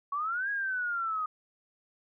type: exponential two-way sweep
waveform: sine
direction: up then down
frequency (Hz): 1108.7 to 1661.2 to 1237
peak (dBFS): -29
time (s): 0.12-1.26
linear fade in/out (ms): 5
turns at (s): 0.5
effects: none